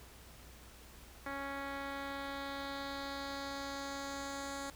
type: tone with low-pass filter sweep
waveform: 10% pulse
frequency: 277.2 Hz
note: C#4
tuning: in tune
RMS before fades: -42 dBFS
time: 1.26-4.7 s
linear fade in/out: 2 ms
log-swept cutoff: 2200 to 8200 Hz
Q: 1.8
effects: added 60 Hz sine -57 dBFS peak until 4.75 s + pink hiss -57 dBFS RMS until 4.75 s